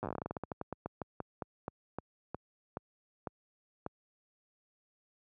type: slowing click train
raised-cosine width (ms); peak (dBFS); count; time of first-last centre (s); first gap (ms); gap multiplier
1; -23; 28; 0.03-3.864; 8; 1.18
effects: high-pass 80 Hz 12 dB/octave